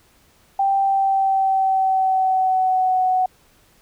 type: tone with pitch glide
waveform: sine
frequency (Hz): 784 to 742.6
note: G5 to F#5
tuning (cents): 0 to +6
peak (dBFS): -15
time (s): 0.59-3.26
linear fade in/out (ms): 5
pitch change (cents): -94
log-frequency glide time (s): 0.78-3
effects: pink hiss -56 dBFS RMS until 3.81 s